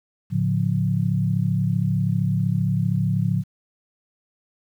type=tone cluster; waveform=sine; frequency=110.4 / 143.2 / 178.7 Hz; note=A2 / D3 / F3; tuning=+6 / -43 / +40 cents; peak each=-23 dBFS; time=0.3-3.44 s; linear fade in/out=50 ms; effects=9-bit